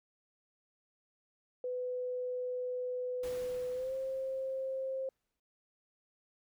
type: tone with pitch glide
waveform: sine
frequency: 500 to 529.4 Hz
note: B4 to C5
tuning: +21 to +20 cents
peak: -34 dBFS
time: 1.64-5.09 s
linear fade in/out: 2 ms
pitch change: +99 cents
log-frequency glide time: 3.73-3.93 s
type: noise with exponential decay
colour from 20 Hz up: pink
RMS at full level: -48 dBFS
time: 3.23-5.4 s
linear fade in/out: 5 ms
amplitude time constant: 470 ms
effects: none